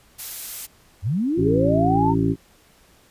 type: noise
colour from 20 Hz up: blue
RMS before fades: -31 dBFS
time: 0.18-0.67 s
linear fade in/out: 20 ms
type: linear sweep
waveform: sine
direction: up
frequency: 77.78 to 932.3 Hz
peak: -19 dBFS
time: 1.02-2.15 s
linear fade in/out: 50 ms
type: harmonic tone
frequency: 55.3 Hz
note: A1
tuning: 9 cents sharp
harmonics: 1 / 2 / 3 / 5 / 6 / 7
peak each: -32 / -24 / -23 / -21 / -26 / -27 dBFS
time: 1.36-2.36 s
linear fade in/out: 50 ms
effects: pink hiss -55 dBFS RMS until 3.1 s + resampled to 32000 Hz